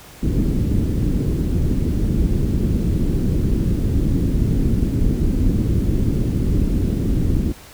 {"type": "low-pass noise", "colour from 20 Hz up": "pink", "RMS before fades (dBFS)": -18, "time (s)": [0.22, 7.53], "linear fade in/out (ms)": 20, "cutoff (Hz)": 330, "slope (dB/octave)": 24, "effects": ["pink hiss -42 dBFS RMS until 7.73 s"]}